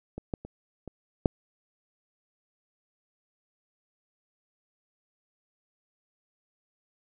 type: clicks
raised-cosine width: 2 ms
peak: -23 / -17 / -27 / -26 / -7 dBFS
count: 5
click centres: 0.18 / 0.338 / 0.45 / 0.877 / 1.258 s
effects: none